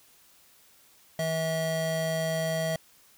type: tone pair together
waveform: square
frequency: 161.6 / 646.4 Hz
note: E3 / E5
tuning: -34 / -34 cents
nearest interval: 2 octaves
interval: 2400 cents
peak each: -32 / -29 dBFS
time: 1.19-2.76 s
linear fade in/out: 2 ms
effects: white hiss -59 dBFS RMS until 3.17 s